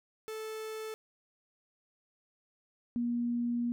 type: tone pair in turn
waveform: 45% pulse / sine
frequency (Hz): 437.5 / 238.8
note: A4 / A#3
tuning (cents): -10 / +42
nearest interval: minor seventh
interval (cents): 1048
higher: first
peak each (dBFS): -38 / -29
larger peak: second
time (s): 0.28-0.94 / 2.96-3.72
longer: second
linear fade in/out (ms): 0
effects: none